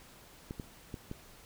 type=clicks; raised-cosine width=3 ms; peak=-26 dBFS; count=4; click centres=0.509 / 0.598 / 0.942 / 1.114 s; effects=pink hiss -56 dBFS RMS until 1.45 s